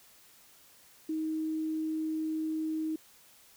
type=tone; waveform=sine; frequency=315.1 Hz; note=D#4; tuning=22 cents sharp; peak=-30 dBFS; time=1.09-2.96 s; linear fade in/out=5 ms; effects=white hiss -59 dBFS RMS until 3.56 s